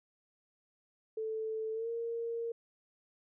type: tone with pitch glide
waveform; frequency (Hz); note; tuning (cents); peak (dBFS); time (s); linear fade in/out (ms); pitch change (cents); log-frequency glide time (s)
sine; 440 to 463.5; A4 to A#4; 0 to -10; -34; 1.17-2.52; 5; +90; 1.73-1.89
effects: none